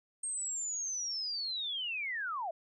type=linear sweep; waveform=sine; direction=down; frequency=8550 to 621 Hz; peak=-34 dBFS; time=0.23-2.51 s; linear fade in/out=5 ms; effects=none